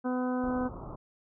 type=harmonic tone; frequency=251.8 Hz; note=B3; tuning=34 cents sharp; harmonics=1 / 2 / 3 / 4 / 5 / 6; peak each=-29 / -35 / -39 / -41 / -43 / -45 dBFS; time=0.04-0.69 s; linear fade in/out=20 ms
type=low-pass noise; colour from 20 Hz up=pink; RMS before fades=-42 dBFS; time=0.43-0.96 s; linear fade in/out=10 ms; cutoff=1300 Hz; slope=96 dB/octave
effects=none